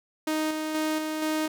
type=tone with tremolo; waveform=sawtooth; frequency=311.1 Hz; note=D#4; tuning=in tune; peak=-21 dBFS; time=0.27-1.48 s; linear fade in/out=5 ms; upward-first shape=square; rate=2.1 Hz; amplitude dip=35%; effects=none